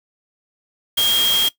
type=tone in noise; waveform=sine; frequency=3240 Hz; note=G#7; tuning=43 cents flat; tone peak=-14 dBFS; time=0.97-1.49 s; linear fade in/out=10 ms; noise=white; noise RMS=-23 dBFS; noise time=0.97-1.49 s; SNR=+6 dB; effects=noise-tail reverb RT60 0.1 s tail -18 dB re dry